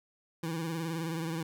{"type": "tone with vibrato", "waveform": "25% pulse", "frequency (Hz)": 163.8, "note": "E3", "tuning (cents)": -11, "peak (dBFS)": -29, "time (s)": [0.43, 1.43], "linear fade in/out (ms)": 5, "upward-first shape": "sine", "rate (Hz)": 19, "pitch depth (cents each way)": 60, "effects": []}